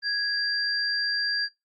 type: tone pair together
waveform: sine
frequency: 1658 / 4737 Hz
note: G#6 / D8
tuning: -3 / +14 cents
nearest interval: octave + tritone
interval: 1817 cents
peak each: -27 dBFS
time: 0.02-1.49 s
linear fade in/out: 50 ms
effects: noise-tail reverb RT60 0.2 s tail -22 dB re dry + Opus 32 kbps